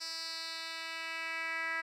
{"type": "tone with band-pass filter sweep", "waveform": "10% pulse", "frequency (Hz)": 326.9, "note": "E4", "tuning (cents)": -14, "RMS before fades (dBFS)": -39, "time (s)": [0, 1.82], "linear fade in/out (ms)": 20, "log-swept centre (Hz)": [5200, 1900], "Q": 2.9, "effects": []}